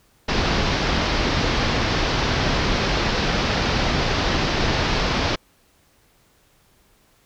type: low-pass noise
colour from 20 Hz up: pink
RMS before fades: -21 dBFS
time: 0.28-5.36 s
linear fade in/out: 10 ms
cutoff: 5500 Hz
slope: 48 dB/octave
effects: pink hiss -59 dBFS RMS until 7.25 s